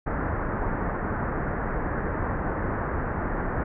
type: low-pass noise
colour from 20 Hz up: pink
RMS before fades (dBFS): -28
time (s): 0.06-3.64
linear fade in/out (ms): 10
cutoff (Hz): 1800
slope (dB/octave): 48
effects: none